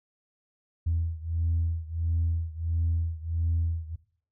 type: beating tone pair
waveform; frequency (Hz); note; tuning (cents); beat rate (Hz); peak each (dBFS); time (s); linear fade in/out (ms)
sine; 82.41 / 83.91; E2 / E2; 0 / +31; 1.5; -27 / -29; 0.86-3.96; 10
effects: noise-tail reverb RT60 0.5 s tail -18 dB re dry + tanh soft clip ceiling -19 dBFS